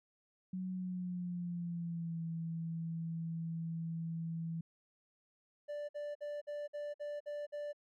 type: tone with pitch glide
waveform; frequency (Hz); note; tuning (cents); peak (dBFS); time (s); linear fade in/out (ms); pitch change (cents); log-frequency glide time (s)
sine; 185 to 164.82; F#3 to E3; 0 to 0; -37; 0.53-4.61; 5; -200; 0.71-2.22
type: tone bursts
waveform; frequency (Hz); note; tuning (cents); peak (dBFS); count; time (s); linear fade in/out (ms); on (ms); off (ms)
triangle; 587; D5; -1; -37; 8; 5.68-7.731; 20; 210; 53
effects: none